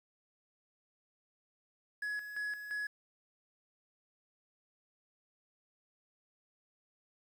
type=tone with tremolo; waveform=triangle; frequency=1685 Hz; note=G#6; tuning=25 cents sharp; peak=-33 dBFS; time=2.02-2.87 s; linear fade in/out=5 ms; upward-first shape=square; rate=2.9 Hz; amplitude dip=60%; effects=10-bit